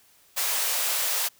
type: high-pass noise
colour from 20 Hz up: white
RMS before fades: -26 dBFS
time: 0.36-1.29 s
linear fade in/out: 20 ms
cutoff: 470 Hz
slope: 48 dB/octave
effects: white hiss -59 dBFS RMS until 1.39 s